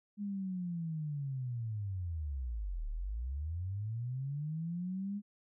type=linear two-way sweep; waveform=sine; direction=down then up; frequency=207.7 to 35 to 207.7 Hz; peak=-35 dBFS; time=0.17-5.22 s; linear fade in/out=50 ms; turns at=2.88 s; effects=none